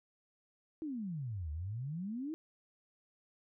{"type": "exponential two-way sweep", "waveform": "sine", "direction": "down then up", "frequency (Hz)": [329.6, 72.6, 329.6], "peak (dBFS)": -37, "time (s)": [0.82, 2.34], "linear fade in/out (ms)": 0, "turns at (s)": 1.51, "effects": []}